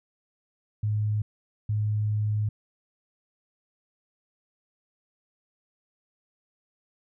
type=tone pair in turn; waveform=sine; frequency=106 / 106 Hz; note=G#2 / G#2; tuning=+36 / +36 cents; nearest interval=unison; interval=0 cents; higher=neither; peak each=-23 dBFS; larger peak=neither; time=0.83-1.22 / 1.69-2.49 s; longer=second; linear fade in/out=5 ms; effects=none